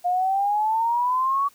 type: exponential sweep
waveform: sine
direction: up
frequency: 705 to 1136 Hz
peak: -19 dBFS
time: 0.04-1.49 s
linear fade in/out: 20 ms
effects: white hiss -56 dBFS RMS until 1.54 s